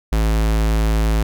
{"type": "tone", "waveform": "square", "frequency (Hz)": 54.3, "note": "A1", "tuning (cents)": -22, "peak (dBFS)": -15, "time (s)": [0.12, 1.23], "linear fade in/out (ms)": 5, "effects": []}